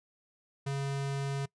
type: tone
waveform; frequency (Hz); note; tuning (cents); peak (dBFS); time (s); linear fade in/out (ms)
square; 138.59; C#3; 0; -32; 0.66-1.46; 10
effects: noise-tail reverb RT60 0.1 s tail -22 dB re dry + resampled to 22050 Hz